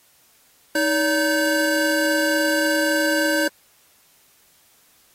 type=tone cluster; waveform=square; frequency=313.9 / 571 / 1546 Hz; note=D#4 / D5 / G6; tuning=+15 / -49 / -24 cents; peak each=-23 dBFS; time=0.75-3.48 s; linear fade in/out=5 ms; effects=white hiss -57 dBFS RMS until 5.14 s + AAC 48 kbps